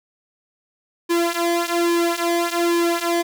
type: tone with flanger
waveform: sawtooth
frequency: 341.9 Hz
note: F4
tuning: 37 cents flat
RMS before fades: -20 dBFS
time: 1.09-3.23 s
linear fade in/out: 20 ms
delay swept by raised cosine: 1.5 to 3.7 ms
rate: 1.2 Hz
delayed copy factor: -0.85
effects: none